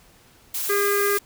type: noise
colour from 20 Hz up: blue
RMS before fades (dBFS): -27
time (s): 0.54-1.19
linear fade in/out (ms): 5
type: harmonic tone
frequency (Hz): 405.2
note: G#4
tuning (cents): -43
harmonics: 1 / 3 / 4 / 5 / 6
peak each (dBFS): -21 / -27 / -28 / -32 / -38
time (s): 0.69-1.18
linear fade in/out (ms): 10
effects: pink hiss -54 dBFS RMS until 1.25 s